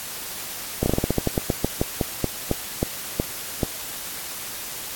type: slowing click train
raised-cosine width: 2 ms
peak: -6 dBFS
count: 19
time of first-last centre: 0.83-3.632 s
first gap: 30 ms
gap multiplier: 1.17
effects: white hiss -33 dBFS RMS until 4.95 s + AAC 64 kbps